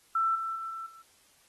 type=tone with level steps; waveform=sine; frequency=1334 Hz; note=E6; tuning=20 cents sharp; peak=-24 / -31 / -34 / -36 / -48 dBFS; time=0.15-1.02 s; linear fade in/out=5 ms; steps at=0.35 / 0.55 / 0.7 / 0.86 s; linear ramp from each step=5 ms; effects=white hiss -63 dBFS RMS until 1.48 s + AAC 32 kbps